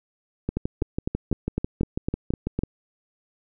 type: two click trains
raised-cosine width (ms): 3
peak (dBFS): -11 / -12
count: 9 / 14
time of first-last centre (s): 0.57-2.59 / 0.49-2.635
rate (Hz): 3.96 / 6.06
effects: none